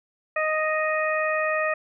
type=harmonic tone; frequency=622.3 Hz; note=D#5; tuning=in tune; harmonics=1 / 2 / 3 / 4; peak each=-25 / -28 / -27 / -31 dBFS; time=0.36-1.74 s; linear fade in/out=5 ms; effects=none